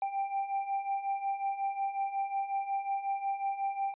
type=beating tone pair; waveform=triangle; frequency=784 / 789.5 Hz; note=G5 / G5; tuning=0 / +12 cents; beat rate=5.5 Hz; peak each=-35 / -30 dBFS; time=0.02-3.94 s; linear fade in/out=2 ms; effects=resampled to 8000 Hz